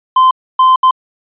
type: tone bursts at uneven times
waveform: triangle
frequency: 1035 Hz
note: C6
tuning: 19 cents flat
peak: -3 dBFS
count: 3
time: 0.16-0.31 / 0.59-0.76 / 0.83-0.91 s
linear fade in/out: 5 ms
effects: resampled to 8000 Hz